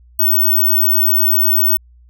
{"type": "tone", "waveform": "sine", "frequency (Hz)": 15804, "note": "B9", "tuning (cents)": 0, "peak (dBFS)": -10, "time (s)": [0.19, 1.77], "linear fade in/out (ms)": 5, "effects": ["added 60 Hz sine -43 dBFS peak until 2.09 s"]}